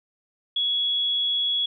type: tone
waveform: sine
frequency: 3358 Hz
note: G#7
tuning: 18 cents sharp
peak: -21 dBFS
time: 0.56-1.66 s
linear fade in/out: 5 ms
effects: none